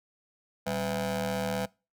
20% pulse ring-modulated tone, 154.7 Hz, D#3, 10 cents flat, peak -20 dBFS, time 0.66-1.66 s, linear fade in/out 10 ms, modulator 349 Hz, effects noise-tail reverb RT60 0.3 s tail -24 dB re dry + high-pass 100 Hz 12 dB/octave

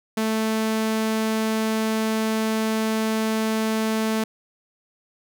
sawtooth tone, 220 Hz, A3, in tune, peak -17 dBFS, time 0.17-4.24 s, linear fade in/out 5 ms, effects none

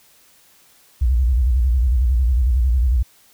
sine tone with vibrato, 62 Hz, B1, 7 cents sharp, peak -13 dBFS, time 1.01-3.03 s, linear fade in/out 10 ms, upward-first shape square, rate 11 Hz, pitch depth 140 cents each way, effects white hiss -53 dBFS RMS until 3.33 s

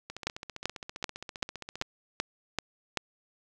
two click trains, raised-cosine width 0.2 ms, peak -22 / -11 dBFS, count 27 / 8, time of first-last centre 0.1-1.822 / 0.27-2.973 s, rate 15.1 / 2.59 Hz, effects none

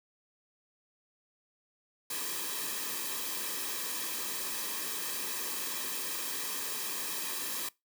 white noise with comb filter, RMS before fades -36 dBFS, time 2.1-7.69 s, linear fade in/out 5 ms, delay 1.4 ms, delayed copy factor -0.65, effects noise-tail reverb RT60 0.2 s tail -22 dB re dry + high-pass 200 Hz 12 dB/octave

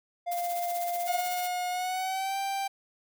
triangle tone, 698.5 Hz, F5, in tune, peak -27 dBFS, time 0.26-1.21 s, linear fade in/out 20 ms
blue noise with tremolo, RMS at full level -37 dBFS, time 0.31-1.48 s, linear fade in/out 10 ms, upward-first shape sine, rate 16 Hz, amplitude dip 60%
45% pulse tone with pitch glide, 720 to 785.2 Hz, F#5 to G5, -47 to +3 cents, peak -29 dBFS, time 1.07-2.68 s, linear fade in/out 10 ms, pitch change +150 cents, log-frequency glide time 1.7-2.38 s
effects none

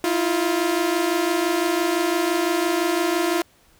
sawtooth tone pair together, 322.2 / 348.1 Hz, E4 / F4, -39 / -6 cents, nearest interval minor second, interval 133 cents, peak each -20 / -17 dBFS, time 0.04-3.42 s, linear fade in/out 2 ms, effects pink hiss -57 dBFS RMS until 3.79 s

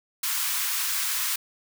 white high-pass noise, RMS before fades -27 dBFS, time 0.23-1.36 s, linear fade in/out 5 ms, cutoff 950 Hz, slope 48 dB/octave, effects none

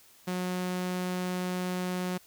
sawtooth tone, 181.7 Hz, F#3, 31 cents flat, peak -26 dBFS, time 0.27-2.18 s, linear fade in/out 10 ms, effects white hiss -58 dBFS RMS until 2.26 s

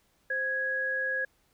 sine tone pair together, 523.2 / 1661.2 Hz, C5 / G#6, 0 / 0 cents, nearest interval octave + minor sixth, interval 2000 cents, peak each -36 / -28 dBFS, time 0.3-1.25 s, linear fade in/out 5 ms, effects pink hiss -69 dBFS RMS until 1.53 s

